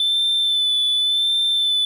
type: tone with vibrato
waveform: sine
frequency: 3520 Hz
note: A7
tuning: in tune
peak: -14 dBFS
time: 0-1.85 s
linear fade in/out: 2 ms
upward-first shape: sine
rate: 0.89 Hz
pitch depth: 25 cents each way
effects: tanh soft clip ceiling -14 dBFS + 8-bit